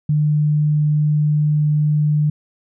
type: tone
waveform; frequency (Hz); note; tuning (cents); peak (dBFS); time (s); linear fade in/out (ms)
sine; 150.2; D3; +39; -13; 0.09-2.3; 5
effects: none